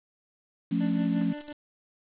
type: chord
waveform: sine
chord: F augmented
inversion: none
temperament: equal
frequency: 174.61 / 220 / 277.2 Hz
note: F3 / A3 / C#4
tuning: 0 / 0 / 0 cents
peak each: -28 dBFS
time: 0.71-1.33 s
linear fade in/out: 10 ms
type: tone with tremolo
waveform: 25% pulse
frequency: 295.5 Hz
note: D4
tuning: 11 cents sharp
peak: -32 dBFS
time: 0.8-1.53 s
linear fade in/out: 10 ms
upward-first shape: sine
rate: 5.8 Hz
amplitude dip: 75%
type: clicks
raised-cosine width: 0.5 ms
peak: -32 dBFS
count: 2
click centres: 1.214 / 1.222 s
effects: resampled to 8000 Hz + 8-bit